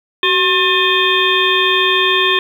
harmonic tone with a mistuned harmonic, 357.3 Hz, F4, 40 cents sharp, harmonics 1 / 3 / 5 / 7 / 9 / 10, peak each -18 / -18 / -18 / -18 / -18 / -18 dBFS, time 0.23-2.39 s, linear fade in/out 2 ms, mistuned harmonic 1, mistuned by +93 cents, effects 7-bit

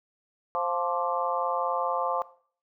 harmonic tone with a mistuned harmonic, 175.3 Hz, F3, 7 cents sharp, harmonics 3 / 4 / 5 / 6 / 7, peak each -32 / -32 / -32 / -32 / -32 dBFS, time 0.55-2.22 s, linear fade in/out 0 ms, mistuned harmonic 7, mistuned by -79 cents, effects noise-tail reverb RT60 0.5 s tail -18 dB re dry

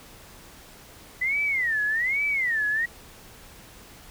sine tone with vibrato, 1975.5 Hz, B6, in tune, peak -22 dBFS, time 1.21-2.86 s, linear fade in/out 10 ms, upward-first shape sine, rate 1.2 Hz, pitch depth 270 cents each way, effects pink hiss -48 dBFS RMS until 4.1 s

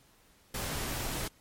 pink noise, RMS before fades -35 dBFS, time 0.54-1.28 s, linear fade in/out 5 ms, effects pink hiss -63 dBFS RMS until 1.4 s + MP3 64 kbps

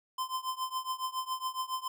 square tone with tremolo, 1033 Hz, C6, 22 cents flat, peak -30 dBFS, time 0.18-1.88 s, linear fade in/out 5 ms, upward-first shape triangle, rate 7.2 Hz, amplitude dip 95%, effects none

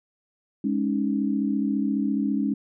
sine chord, Ab suspended fourth, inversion none, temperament just, 207.7 / 276.9 / 311.5 Hz, Ab3 / Db4 / Eb4, 0 / -2 / +2 cents, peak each -25 / -25 / -30 dBFS, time 0.64-2.54 s, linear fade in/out 5 ms, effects none

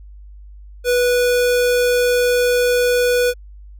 square tone, 490.6 Hz, B4, 12 cents flat, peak -14 dBFS, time 0.84-3.34 s, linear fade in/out 50 ms, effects added 50 Hz sine -36 dBFS peak until 3.79 s

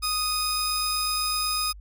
sawtooth tone pair together, 1244.5 / 5026 Hz, D#6 / D#8, 0 / +17 cents, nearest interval 2 octaves, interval 2417 cents, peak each -24 dBFS, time 0.02-1.73 s, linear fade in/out 20 ms, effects added 50 Hz sine -41 dBFS peak until 1.8 s

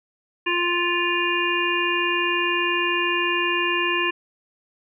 harmonic tone, 349.2 Hz, F4, in tune, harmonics 1 / 3 / 5 / 7 / 8, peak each -26 / -26 / -26 / -26 / -26 dBFS, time 0.46-4.11 s, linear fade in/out 10 ms, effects none

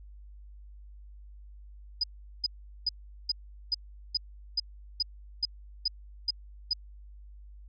sine tone bursts, 4978 Hz, D#8, in tune, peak -24 dBFS, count 12, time 2.01-6.734 s, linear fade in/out 5 ms, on 27 ms, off 400 ms, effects added 50 Hz sine -46 dBFS peak until 7.68 s

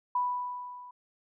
sine tone with level ramp, 987.8 Hz, B5, in tune, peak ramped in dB -24 to -45 dBFS, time 0.15-0.91 s, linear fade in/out 5 ms, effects none

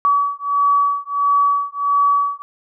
sine beating tone pair, 1139 / 1140.5 Hz, C#6 / C#6, +47 / +49 cents, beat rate 1.5 Hz, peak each -17 dBFS, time 0.05-2.42 s, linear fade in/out 0 ms, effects none

